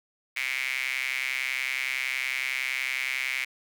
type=tone with high-pass filter; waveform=sawtooth; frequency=130.81 Hz; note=C3; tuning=in tune; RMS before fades=-30 dBFS; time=0.36-3.45 s; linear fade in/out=10 ms; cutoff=2200 Hz; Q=7.9; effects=none